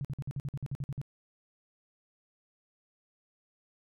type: tone bursts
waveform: sine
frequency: 138.59 Hz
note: C#3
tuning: in tune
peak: -32 dBFS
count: 12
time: 0.01-1.015 s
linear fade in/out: 0 ms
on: 37 ms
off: 51 ms
effects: none